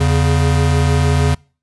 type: tone pair together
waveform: square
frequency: 82.6 / 139.8 Hz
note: E2 / C#3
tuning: +4 / +15 cents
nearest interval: major sixth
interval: 911 cents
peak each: -15 dBFS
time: 0-1.35 s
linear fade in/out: 10 ms
effects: noise-tail reverb RT60 0.4 s tail -26 dB re dry + resampled to 24000 Hz